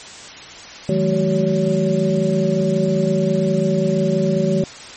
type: tone cluster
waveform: sine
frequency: 158.2 / 183.8 / 213.1 / 379.7 / 564 Hz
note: D#3 / F#3 / G#3 / F#4 / C#5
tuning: +29 / -11 / +45 / +45 / +30 cents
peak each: -21 dBFS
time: 0.89-4.64 s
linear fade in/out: 2 ms
effects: white hiss -36 dBFS RMS until 4.96 s + MP3 32 kbps